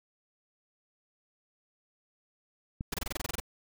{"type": "click", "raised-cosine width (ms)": 5, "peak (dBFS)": -22, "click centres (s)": 2.809}
{"type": "noise bursts", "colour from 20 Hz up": "pink", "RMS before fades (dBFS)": -33, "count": 11, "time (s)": [2.92, 3.401], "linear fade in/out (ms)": 5, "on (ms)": 21, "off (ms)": 25}
{"effects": []}